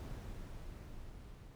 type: noise with level ramp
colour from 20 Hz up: brown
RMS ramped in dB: -44 to -53 dBFS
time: 0-1.55 s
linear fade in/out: 0 ms
effects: none